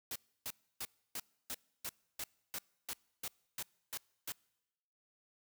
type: noise bursts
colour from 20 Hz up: white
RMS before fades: -41 dBFS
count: 13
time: 0.11-4.321 s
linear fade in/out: 2 ms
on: 47 ms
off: 300 ms
effects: noise-tail reverb RT60 1.0 s tail -26 dB re dry